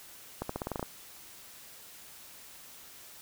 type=accelerating click train; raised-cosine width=1 ms; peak=-19 dBFS; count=9; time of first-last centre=0.42-0.828 s; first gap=74 ms; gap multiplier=0.89; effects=white hiss -51 dBFS RMS until 3.21 s